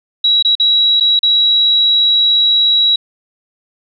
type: tone with dropouts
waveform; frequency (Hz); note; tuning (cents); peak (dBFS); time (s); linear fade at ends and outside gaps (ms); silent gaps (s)
sine; 3881; B7; -31; -8; 0.24-2.96; 5; 0.426-0.448 / 0.553-0.598 / 1-1.007 / 1.192-1.23
effects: none